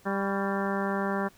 harmonic tone with a mistuned harmonic, 197.3 Hz, G3, 11 cents sharp, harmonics 1 / 2 / 3 / 4 / 5 / 6 / 7 / 8 / 9, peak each -30 / -33 / -35 / -36 / -37 / -38 / -38 / -39 / -40 dBFS, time 0.05-1.29 s, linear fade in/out 20 ms, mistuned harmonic 6, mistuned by -62 cents, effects pink hiss -58 dBFS RMS until 1.37 s

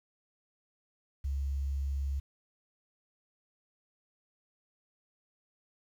sine tone with quantisation, 69 Hz, C#2, 7 cents flat, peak -30 dBFS, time 1.24-2.2 s, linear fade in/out 10 ms, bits 10, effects none

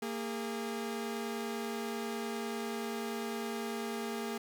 sawtooth tone pair together, 229.6 / 409.1 Hz, A#3 / G#4, -26 / -26 cents, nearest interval minor seventh, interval 1000 cents, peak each -34 / -35 dBFS, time 0.02-4.38 s, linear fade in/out 5 ms, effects none

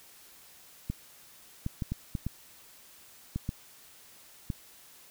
clicks, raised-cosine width 5 ms, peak -19 dBFS, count 9, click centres 0.9 / 1.664 / 1.822 / 1.92 / 2.152 / 2.266 / 3.36 / 3.491 / 4.502 s, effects white hiss -55 dBFS RMS until 5.1 s

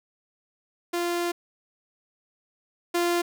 sawtooth tone pair in turn, 346.8 / 346.8 Hz, F4 / F4, -12 / -12 cents, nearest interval unison, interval 0 cents, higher neither, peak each -21 / -18 dBFS, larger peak second, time 0.93-1.32 / 2.94-3.22 s, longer first, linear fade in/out 10 ms, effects none

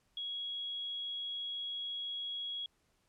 sine tone, 3322 Hz, G#7, in tune, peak -37 dBFS, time 0.17-2.66 s, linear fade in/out 2 ms, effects pink hiss -75 dBFS RMS until 3.08 s + low-pass 11000 Hz 12 dB/octave

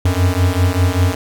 square beating tone pair, 88.2 / 93.3 Hz, F2 / F#2, +18 / +15 cents, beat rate 5.1 Hz, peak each -16 dBFS, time 0.05-1.15 s, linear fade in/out 5 ms, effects none

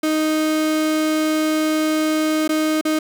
35% pulse tone with dropouts, 311.1 Hz, D#4, in tune, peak -15 dBFS, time 0.03-2.99 s, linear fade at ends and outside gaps 5 ms, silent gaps 2.478-2.491 / 2.812-2.851 s, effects none

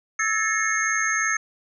sine tone cluster, 1309 / 1705 / 1808 / 2175 / 6400 Hz, E6 / G#6 / A6 / C#7 / G8, -13 / +45 / +47 / -33 / +35 cents, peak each -27 dBFS, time 0.19-1.37 s, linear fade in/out 5 ms, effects none

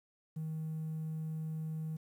triangle tone, 157.9 Hz, D#3, 26 cents sharp, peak -33 dBFS, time 0.36-1.97 s, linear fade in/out 10 ms, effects tanh soft clip ceiling -32 dBFS + 11-bit

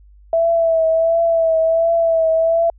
sine tone with vibrato, 658 Hz, E5, 3 cents flat, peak -12 dBFS, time 0.33-2.7 s, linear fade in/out 2 ms, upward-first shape triangle, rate 1.4 Hz, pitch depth 39 cents each way, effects added 50 Hz sine -43 dBFS peak until 2.78 s

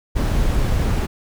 brown noise, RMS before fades -18 dBFS, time 0.15-1.07 s, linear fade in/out 20 ms, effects none

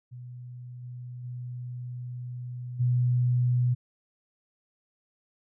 sine tone with level steps, 123.47 Hz, B2, in tune, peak -39 / -37 / -34 / -21 dBFS, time 0.11-3.75 s, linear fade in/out 20 ms, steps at 0.82 / 1.23 / 2.79 s, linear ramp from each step 20 ms, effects none

